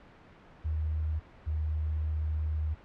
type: tone pair in turn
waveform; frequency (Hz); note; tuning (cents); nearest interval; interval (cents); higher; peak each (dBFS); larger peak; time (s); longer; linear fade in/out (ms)
sine; 77.78 / 77.33; D#2 / D#2; 0 / -10; unison; 10; first; -28; neither; 0.64-1.2 / 1.46-2.75; second; 20
effects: pink hiss -54 dBFS RMS until 2.84 s + low-pass 2000 Hz 12 dB/octave